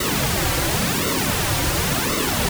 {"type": "noise with flanger", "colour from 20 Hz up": "pink", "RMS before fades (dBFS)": -21, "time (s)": [0, 2.49], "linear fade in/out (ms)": 5, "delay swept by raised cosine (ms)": [1.2, 4.8], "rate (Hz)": 0.93, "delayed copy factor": -0.85, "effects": []}